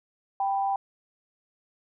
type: tone pair together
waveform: sine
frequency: 785.6 / 987.8 Hz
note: G5 / B5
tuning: +4 / 0 cents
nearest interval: major third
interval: 396 cents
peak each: -24 / -33 dBFS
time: 0.4-0.76 s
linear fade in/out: 2 ms
effects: none

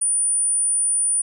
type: tone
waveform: sine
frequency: 9410 Hz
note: D9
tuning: 2 cents sharp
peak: -17 dBFS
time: 0.01-1.22 s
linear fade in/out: 10 ms
effects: none

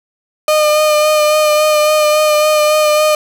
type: tone with vibrato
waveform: 35% pulse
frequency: 608 Hz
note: D#5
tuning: 40 cents flat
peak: -7 dBFS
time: 0.48-3.15 s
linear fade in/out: 2 ms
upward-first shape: sine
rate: 3.6 Hz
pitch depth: 19 cents each way
effects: none

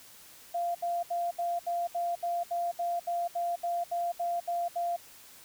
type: tone bursts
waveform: sine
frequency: 693 Hz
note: F5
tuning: 14 cents flat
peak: -28 dBFS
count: 16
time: 0.54-4.965 s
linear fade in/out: 10 ms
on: 210 ms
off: 71 ms
effects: white hiss -53 dBFS RMS until 5.44 s

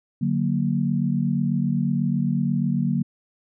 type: chord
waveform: sine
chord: D augmented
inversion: none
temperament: equal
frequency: 146.83 / 185 / 233.1 Hz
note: D3 / F#3 / A#3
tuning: 0 / 0 / 0 cents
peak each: -24 dBFS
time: 0.21-3.03 s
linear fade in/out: 10 ms
effects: none

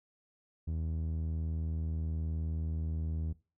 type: tone with low-pass filter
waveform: sawtooth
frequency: 80.1 Hz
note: E2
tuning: 49 cents flat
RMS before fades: -35 dBFS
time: 0.67-3.33 s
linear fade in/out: 10 ms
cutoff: 190 Hz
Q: 0.56
effects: noise-tail reverb RT60 0.3 s tail -19 dB re dry

